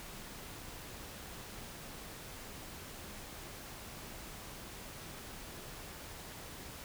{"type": "silence", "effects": ["pink hiss -48 dBFS RMS until 6.84 s"]}